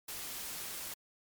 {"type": "noise", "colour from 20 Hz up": "white", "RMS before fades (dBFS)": -42, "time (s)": [0.08, 0.94], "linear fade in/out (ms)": 5, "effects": ["MP3 96 kbps"]}